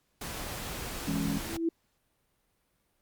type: noise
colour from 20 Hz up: pink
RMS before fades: -38 dBFS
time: 0.21-1.57 s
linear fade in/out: 5 ms
type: chord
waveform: sine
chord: C# minor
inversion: first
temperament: equal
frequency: 164.81 / 207.7 / 277.2 Hz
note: E3 / G#3 / C#4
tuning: 0 / 0 / 0 cents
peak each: -33 dBFS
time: 1.07-1.38 s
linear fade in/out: 5 ms
type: tone with exponential growth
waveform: sine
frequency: 331.2 Hz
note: E4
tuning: 8 cents sharp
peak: -23 dBFS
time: 1.27-1.69 s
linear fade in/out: 5 ms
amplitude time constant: 91 ms
effects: pink hiss -74 dBFS RMS until 3.01 s + Opus 48 kbps